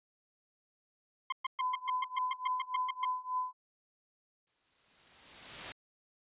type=tone bursts; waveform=sawtooth; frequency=1056 Hz; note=C6; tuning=16 cents sharp; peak=-27 dBFS; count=13; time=1.3-3.052 s; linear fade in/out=5 ms; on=24 ms; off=120 ms
type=tone with tremolo; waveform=sine; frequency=1010 Hz; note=B5; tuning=39 cents sharp; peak=-29 dBFS; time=1.59-3.53 s; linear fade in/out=20 ms; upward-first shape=triangle; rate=3.5 Hz; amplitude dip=95%
type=noise with exponential growth; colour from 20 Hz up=white; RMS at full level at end=-38 dBFS; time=4.47-5.72 s; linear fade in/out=0 ms; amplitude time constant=270 ms
effects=resampled to 8000 Hz